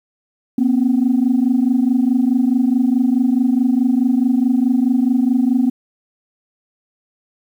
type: tone pair together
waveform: sine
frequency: 240.4 / 265.1 Hz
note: B3 / C4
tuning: -46 / +23 cents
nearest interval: major second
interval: 169 cents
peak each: -14 / -14 dBFS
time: 0.58-5.7 s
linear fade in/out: 5 ms
effects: tanh soft clip ceiling -7 dBFS + 8-bit